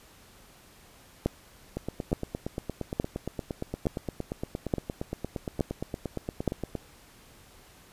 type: two click trains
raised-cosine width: 2 ms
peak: -18 / -11 dBFS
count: 44 / 7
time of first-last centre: 1.77-6.753 / 1.26-6.477 s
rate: 8.63 / 1.15 Hz
effects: pink hiss -55 dBFS RMS until 7.92 s + resampled to 32000 Hz